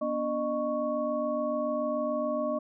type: tone cluster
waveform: sine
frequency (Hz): 242.1 / 289.1 / 611 / 1110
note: B3 / D4 / D#5 / C#6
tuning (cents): -34 / -27 / -32 / +2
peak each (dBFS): -34 / -36 / -29 / -36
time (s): 0.01-2.59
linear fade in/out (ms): 10
effects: none